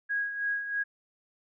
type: tone with tremolo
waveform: sine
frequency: 1648 Hz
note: G#6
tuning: 14 cents flat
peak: -26 dBFS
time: 0.09-0.84 s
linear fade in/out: 20 ms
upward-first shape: sine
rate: 3.1 Hz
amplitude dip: 60%
effects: none